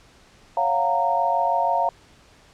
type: chord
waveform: sine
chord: Gb major seventh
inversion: second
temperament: just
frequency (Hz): 555 / 693.7 / 740 / 925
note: Db5 / F5 / Gb5 / Bb5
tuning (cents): +2 / -12 / 0 / -14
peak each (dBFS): -28 / -22 / -27 / -22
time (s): 0.57-1.89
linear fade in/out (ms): 2
effects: pink hiss -53 dBFS RMS until 2.53 s + low-pass 7000 Hz 12 dB/octave